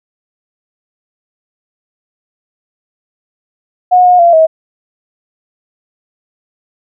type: tone with pitch steps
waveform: sine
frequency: 726 / 720 / 686 / 640 Hz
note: F#5 / F#5 / F5 / D#5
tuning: -33 / -47 / -31 / +49 cents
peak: -3 dBFS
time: 3.91-4.47 s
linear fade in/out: 20 ms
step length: 140 ms
effects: none